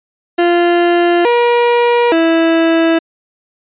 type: tone with pitch steps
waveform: 30% pulse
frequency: 346.8 / 477.9 / 328.8 Hz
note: F4 / A#4 / E4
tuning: -12 / +43 / -4 cents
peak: -6 dBFS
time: 0.38-2.99 s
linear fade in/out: 10 ms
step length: 870 ms
effects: resampled to 8000 Hz